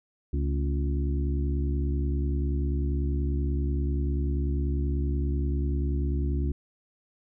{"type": "harmonic tone with a mistuned harmonic", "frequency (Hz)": 70.3, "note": "C#2", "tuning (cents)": 25, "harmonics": [1, 2, 3, 4, 5], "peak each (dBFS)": [-25, -33, -39, -36, -38], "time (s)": [0.33, 6.52], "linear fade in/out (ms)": 5, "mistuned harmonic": 3, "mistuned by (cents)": 110, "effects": []}